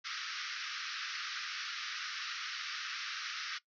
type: band-pass noise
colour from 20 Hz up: pink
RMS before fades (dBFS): -41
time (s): 0.04-3.59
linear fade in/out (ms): 20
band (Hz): 1200 to 5900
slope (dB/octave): 96
effects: noise-tail reverb RT60 0.1 s tail -18 dB re dry